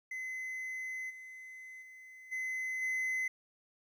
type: tone with level steps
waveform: triangle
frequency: 2040 Hz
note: C7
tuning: 44 cents flat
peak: -36 / -45 / -49 / -33 / -30 dBFS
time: 0.11-3.28 s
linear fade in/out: 5 ms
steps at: 1.09 / 1.81 / 2.31 / 2.81 s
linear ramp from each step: 20 ms
effects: 12-bit